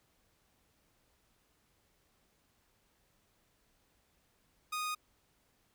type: tone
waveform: sawtooth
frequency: 1239 Hz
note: D#6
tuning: 8 cents flat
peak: -31 dBFS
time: 4.72-4.95 s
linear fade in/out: 10 ms
effects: pink hiss -73 dBFS RMS until 5.74 s